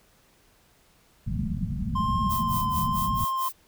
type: low-pass noise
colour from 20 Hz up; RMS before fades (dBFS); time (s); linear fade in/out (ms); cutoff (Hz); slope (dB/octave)
white; -29; 1.26-3.25; 10; 230; 96
type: tone with vibrato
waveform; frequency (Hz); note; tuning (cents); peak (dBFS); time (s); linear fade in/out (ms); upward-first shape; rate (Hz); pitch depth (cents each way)
triangle; 1046.5; C6; 0; -23; 1.95-3.49; 10; triangle; 0.99; 30
type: noise with tremolo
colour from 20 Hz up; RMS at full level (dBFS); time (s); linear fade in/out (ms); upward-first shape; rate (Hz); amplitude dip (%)
violet; -33; 2.29-3.53; 20; sine; 4.5; 100
effects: pink hiss -61 dBFS RMS until 3.67 s